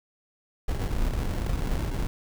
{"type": "noise with sample-and-hold", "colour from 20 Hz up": "brown", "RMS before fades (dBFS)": -27, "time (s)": [0.68, 2.07], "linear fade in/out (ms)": 5, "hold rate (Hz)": 1225, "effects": []}